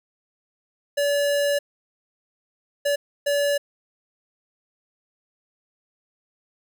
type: tone bursts at uneven times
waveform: square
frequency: 573 Hz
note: D5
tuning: 43 cents flat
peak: -20 dBFS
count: 3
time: 0.97-1.59 / 2.85-2.96 / 3.26-3.58 s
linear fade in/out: 10 ms
effects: none